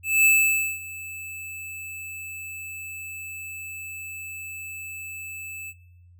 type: tone with ADSR envelope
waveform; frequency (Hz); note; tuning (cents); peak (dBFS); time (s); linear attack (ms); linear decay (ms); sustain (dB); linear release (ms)
square; 2625; E7; -8; -14; 0.03-5.74; 220; 540; -20; 49
effects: noise-tail reverb RT60 0.7 s tail -18 dB re dry + added 88 Hz sine -49 dBFS peak until 6.19 s